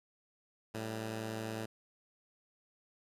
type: tone pair together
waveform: 10% pulse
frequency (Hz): 110.67 / 196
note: A2 / G3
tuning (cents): +11 / 0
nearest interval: minor seventh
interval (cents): 989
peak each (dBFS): -30 / -40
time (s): 0.74-1.66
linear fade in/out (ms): 10
effects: resampled to 32000 Hz